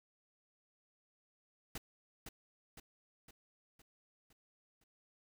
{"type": "noise with echo", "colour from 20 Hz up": "pink", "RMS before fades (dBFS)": -43, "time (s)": [1.75, 1.78], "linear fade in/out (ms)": 5, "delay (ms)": 510, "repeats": 6, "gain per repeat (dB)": -5, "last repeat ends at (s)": 4.84, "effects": []}